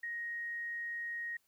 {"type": "tone", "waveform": "sine", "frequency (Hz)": 1875, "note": "A#6", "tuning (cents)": 10, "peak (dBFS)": -37, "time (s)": [0.03, 1.37], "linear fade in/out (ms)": 5, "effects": ["white hiss -75 dBFS RMS until 1.47 s"]}